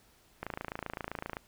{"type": "click train", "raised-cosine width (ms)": 0.5, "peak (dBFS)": -21, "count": 27, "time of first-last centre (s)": [0.43, 1.369], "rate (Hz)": 27.7, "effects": ["pink hiss -64 dBFS RMS until 1.47 s"]}